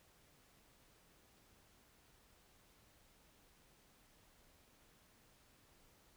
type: silence
effects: pink hiss -69 dBFS RMS until 6.16 s